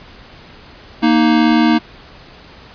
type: tone pair together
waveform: square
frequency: 233.1 / 311.2 Hz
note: A#3 / D#4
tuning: 0 / 0 cents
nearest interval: perfect fourth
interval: 500 cents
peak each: -13 dBFS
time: 1.02-1.79 s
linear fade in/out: 20 ms
effects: pink hiss -40 dBFS RMS until 2.74 s + resampled to 11025 Hz